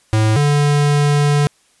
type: tone pair in turn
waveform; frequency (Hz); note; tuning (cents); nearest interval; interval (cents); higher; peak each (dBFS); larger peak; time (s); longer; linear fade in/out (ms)
square; 109.1 / 145.63; A2 / D3; -14 / -14; perfect fourth; 500; second; -12; neither; 0.13-0.36 / 0.36-1.47; second; 0
effects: white hiss -56 dBFS RMS until 1.8 s + resampled to 24000 Hz